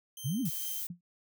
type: tone with tremolo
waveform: 10% pulse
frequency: 3133 Hz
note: G7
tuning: 2 cents flat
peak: -32 dBFS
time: 0.17-0.82 s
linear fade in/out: 2 ms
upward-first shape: triangle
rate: 2.5 Hz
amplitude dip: 65%
type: exponential two-way sweep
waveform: sine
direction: up then down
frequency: 115.8 to 283.7 to 129.5 Hz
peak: -29 dBFS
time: 0.24-0.5 s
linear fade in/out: 20 ms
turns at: 0.41 s
type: noise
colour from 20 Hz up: violet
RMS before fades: -37 dBFS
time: 0.45-0.87 s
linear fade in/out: 5 ms
type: tone with exponential decay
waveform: sine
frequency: 174.61 Hz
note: F3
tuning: in tune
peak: -35 dBFS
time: 0.9-1.01 s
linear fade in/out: 5 ms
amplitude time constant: 22 ms
effects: none